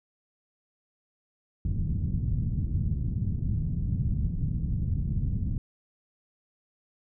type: low-pass noise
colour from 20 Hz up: white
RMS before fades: -28 dBFS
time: 1.65-5.58 s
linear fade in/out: 2 ms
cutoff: 160 Hz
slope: 24 dB/octave
effects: none